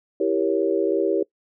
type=chord; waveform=sine; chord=E diminished seventh; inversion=none; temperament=equal with one note detuned; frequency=329.6 / 392 / 468.3 / 554.4 Hz; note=E4 / G4 / Bb4 / Db5; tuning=0 / 0 / +8 / 0 cents; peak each=-24 / -22 / -25 / -26 dBFS; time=0.2-1.23 s; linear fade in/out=5 ms; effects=noise-tail reverb RT60 0.1 s tail -23 dB re dry